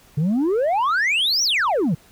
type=exponential two-way sweep; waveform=sine; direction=up then down; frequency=139.7 to 5990 to 139.7 Hz; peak=-14 dBFS; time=0.17-1.95 s; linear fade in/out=10 ms; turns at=1.43 s; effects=tanh soft clip ceiling -16 dBFS + pink hiss -52 dBFS RMS until 2.11 s